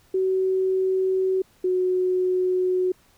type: tone pair in turn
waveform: sine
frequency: 377.1 / 367.4 Hz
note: F#4 / F#4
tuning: +33 / -12 cents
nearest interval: unison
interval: 45 cents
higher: first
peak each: -19 dBFS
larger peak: neither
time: 0.14-1.42 / 1.64-2.92 s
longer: neither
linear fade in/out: 5 ms
effects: pink hiss -59 dBFS RMS until 3.17 s